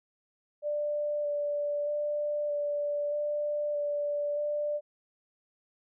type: tone with vibrato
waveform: sine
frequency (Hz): 587.3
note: D5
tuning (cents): 0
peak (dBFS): -28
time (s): 0.62-4.81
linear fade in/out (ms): 50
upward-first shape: square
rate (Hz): 0.8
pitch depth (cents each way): 11
effects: none